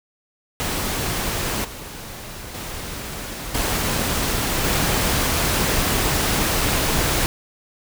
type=noise with level steps; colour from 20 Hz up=pink; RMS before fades=-24 / -35 / -31 / -22 / -20 dBFS; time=0.6-7.26 s; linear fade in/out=0 ms; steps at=1.64 / 2.54 / 3.54 / 4.64 s; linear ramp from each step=10 ms; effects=none